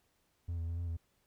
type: tone with pitch steps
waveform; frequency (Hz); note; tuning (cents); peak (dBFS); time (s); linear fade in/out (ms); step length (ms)
triangle; 85.5 / 83 / 84.5 / 86.4 / 83.1; F2 / E2 / E2 / F2 / E2; -36 / +12 / +43 / -18 / +15; -32; 0.48-0.97; 10; 98
effects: tanh soft clip ceiling -28 dBFS + pink hiss -75 dBFS RMS until 1.26 s